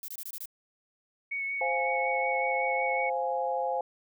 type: noise bursts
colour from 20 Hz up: violet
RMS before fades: -39 dBFS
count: 6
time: 0.03-0.457 s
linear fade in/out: 2 ms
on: 52 ms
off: 23 ms
type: tone with vibrato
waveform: sine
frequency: 2217 Hz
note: C#7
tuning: in tune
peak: -30 dBFS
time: 1.31-3.1 s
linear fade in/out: 10 ms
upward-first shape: sine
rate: 5.4 Hz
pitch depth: 16 cents each way
type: chord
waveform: sine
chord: F minor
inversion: second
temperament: equal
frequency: 523.3 / 698.5 / 830.6 Hz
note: C5 / F5 / Ab5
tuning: 0 / 0 / 0 cents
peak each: -31 / -33 / -31 dBFS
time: 1.61-3.81 s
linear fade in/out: 2 ms
effects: none